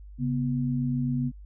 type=tone pair together; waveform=sine; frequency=137.53 / 245.3 Hz; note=C#3 / B3; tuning=-13 / -12 cents; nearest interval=minor seventh; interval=1001 cents; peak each=-27 dBFS; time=0.18-1.32 s; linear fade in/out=50 ms; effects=added 50 Hz sine -42 dBFS peak until 1.45 s